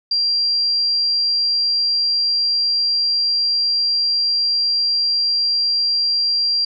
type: tone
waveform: sine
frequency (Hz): 4747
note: D8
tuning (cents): +18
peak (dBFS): -15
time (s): 0.11-6.65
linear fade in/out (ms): 5
effects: none